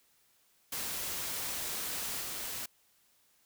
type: noise with level steps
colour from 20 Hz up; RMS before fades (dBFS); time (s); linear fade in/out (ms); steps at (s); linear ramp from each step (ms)
white; -37 / -39; 0.72-2.66; 5; 2.21; 2
effects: white hiss -69 dBFS RMS until 3.45 s